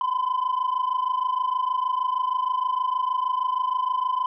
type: tone pair together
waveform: sine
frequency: 1001.6 / 1028 Hz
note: B5 / C6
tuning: +24 / -31 cents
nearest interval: unison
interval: 45 cents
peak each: -23 dBFS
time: 0.01-4.26 s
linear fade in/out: 2 ms
effects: tanh soft clip ceiling -18 dBFS